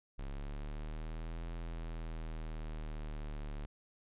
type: linear two-way sweep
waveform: square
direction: up then down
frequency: 33.92 to 42 to 36.45 Hz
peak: -40 dBFS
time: 0.18-3.66 s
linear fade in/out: 10 ms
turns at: 1.48 s
effects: resampled to 8000 Hz